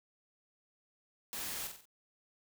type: noise with echo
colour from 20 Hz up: white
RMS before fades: -41 dBFS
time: 1.33-1.67 s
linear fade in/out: 0 ms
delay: 46 ms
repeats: 4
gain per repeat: -6 dB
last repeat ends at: 1.854 s
effects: none